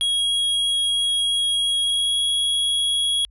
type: tone with pitch glide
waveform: square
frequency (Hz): 3301 to 3324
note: G#7 to G#7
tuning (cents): -11 to +1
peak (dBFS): -19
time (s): 0.01-3.25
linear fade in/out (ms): 0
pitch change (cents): +12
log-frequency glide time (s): 1.8-2.19
effects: added 50 Hz sine -48 dBFS peak until 3.3 s + resampled to 24000 Hz